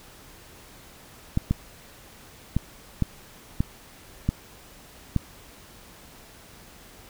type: clicks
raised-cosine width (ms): 5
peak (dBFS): -9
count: 7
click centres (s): 1.374 / 1.51 / 2.566 / 3.023 / 3.605 / 4.29 / 5.163
effects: pink hiss -49 dBFS RMS until 7.09 s